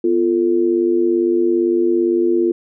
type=tone with amplitude modulation; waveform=sine; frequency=346.4 Hz; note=F4; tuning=14 cents flat; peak=-9 dBFS; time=0.04-2.52 s; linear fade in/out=5 ms; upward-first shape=sine; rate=97.7 Hz; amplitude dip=80%; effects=none

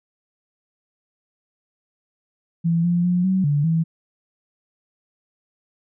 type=tone with pitch steps; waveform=sine; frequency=167.4 / 174 / 178.2 / 188.5 / 145.2 / 163.3 Hz; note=E3 / F3 / F3 / F#3 / D3 / E3; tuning=+27 / -6 / +35 / +32 / -19 / -16 cents; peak=-16 dBFS; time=2.64-3.84 s; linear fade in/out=20 ms; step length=200 ms; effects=none

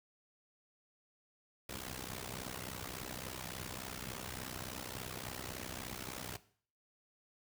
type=noise with amplitude modulation; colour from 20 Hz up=pink; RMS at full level=-40 dBFS; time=1.69-6.37 s; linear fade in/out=5 ms; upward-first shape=sine; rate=63.5 Hz; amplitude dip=90%; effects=noise-tail reverb RT60 0.5 s tail -17 dB re dry + high-pass 60 Hz 12 dB/octave

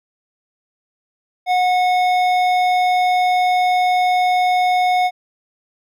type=tone with hard clipping; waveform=sine; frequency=729 Hz; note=F#5; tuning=26 cents flat; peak=-15 dBFS; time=1.46-5.11 s; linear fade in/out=50 ms; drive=11 dB; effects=none

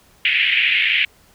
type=band-pass noise; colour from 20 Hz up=pink; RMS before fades=-17 dBFS; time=0.25-1.05 s; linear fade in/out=2 ms; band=2000 to 3000 Hz; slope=48 dB/octave; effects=pink hiss -53 dBFS RMS until 1.34 s

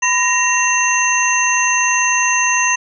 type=tone cluster; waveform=sine; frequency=1000 / 1871 / 2733 / 6270 Hz; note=B5 / A#6 / F7 / G8; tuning=+21 / +6 / -38 / -1 cents; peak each=-18 dBFS; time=0.02-2.76 s; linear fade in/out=10 ms; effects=none

